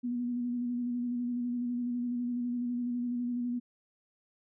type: tone with vibrato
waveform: sine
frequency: 243 Hz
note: B3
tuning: 28 cents flat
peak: -30 dBFS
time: 0.03-3.6 s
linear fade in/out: 20 ms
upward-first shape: square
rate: 12 Hz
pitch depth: 21 cents each way
effects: none